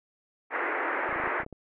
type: band-pass noise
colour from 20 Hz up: white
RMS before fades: -30 dBFS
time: 0.5-1.45 s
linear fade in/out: 50 ms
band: 300 to 2100 Hz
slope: 48 dB/octave
type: clicks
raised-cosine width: 2 ms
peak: -29 dBFS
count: 10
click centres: 1.092 / 1.127 / 1.161 / 1.2 / 1.238 / 1.274 / 1.402 / 1.433 / 1.464 / 1.527 s
effects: none